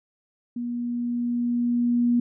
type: tone with level ramp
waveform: sine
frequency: 240.2 Hz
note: B3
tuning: 48 cents flat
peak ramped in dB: -27 to -17 dBFS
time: 0.56-2.2 s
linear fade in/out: 5 ms
effects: none